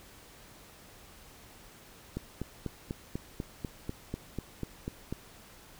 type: click train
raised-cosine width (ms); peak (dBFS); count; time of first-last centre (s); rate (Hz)
3; -21; 13; 2.17-5.126; 4.06
effects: pink hiss -54 dBFS RMS until 5.79 s